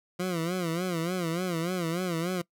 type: tone with vibrato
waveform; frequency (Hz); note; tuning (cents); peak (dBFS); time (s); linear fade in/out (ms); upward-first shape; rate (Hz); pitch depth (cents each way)
20% pulse; 173.6; F3; -10; -23; 0.19-2.42; 10; sine; 3.4; 120
effects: noise-tail reverb RT60 0.1 s tail -22 dB re dry